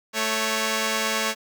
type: tone pair together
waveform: 5% pulse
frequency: 220 / 554.8 Hz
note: A3 / C#5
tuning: 0 / +1 cents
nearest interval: octave + major third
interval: 1601 cents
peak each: -14 dBFS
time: 0.13-1.35 s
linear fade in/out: 50 ms
effects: none